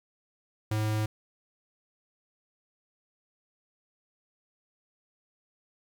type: tone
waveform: square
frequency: 107.8 Hz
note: A2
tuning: 35 cents flat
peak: -27 dBFS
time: 0.71-1.06 s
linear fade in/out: 5 ms
effects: 11-bit